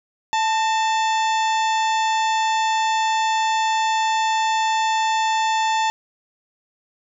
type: harmonic tone with a mistuned harmonic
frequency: 880 Hz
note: A5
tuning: in tune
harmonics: 1 / 2 / 3 / 4 / 5 / 6 / 7 / 8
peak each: -18 / -28 / -30 / -30 / -37 / -38 / -39 / -36 dBFS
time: 0.33-5.9 s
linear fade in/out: 0 ms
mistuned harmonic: 2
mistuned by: +61 cents
effects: none